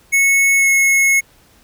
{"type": "tone with pitch glide", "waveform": "square", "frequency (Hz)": [2200, 2180], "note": ["C#7", "C#7"], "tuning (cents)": [-14, -29], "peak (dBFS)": -11, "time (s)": [0.12, 1.21], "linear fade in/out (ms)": 20, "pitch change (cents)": -15, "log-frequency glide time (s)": [0.57, 0.68], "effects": ["pink hiss -51 dBFS RMS until 1.63 s"]}